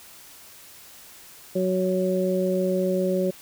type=harmonic tone; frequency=185.4 Hz; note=F#3; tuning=4 cents sharp; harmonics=1 / 2 / 3; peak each=-25 / -25 / -25 dBFS; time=1.55-3.31 s; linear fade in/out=10 ms; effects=white hiss -47 dBFS RMS until 3.41 s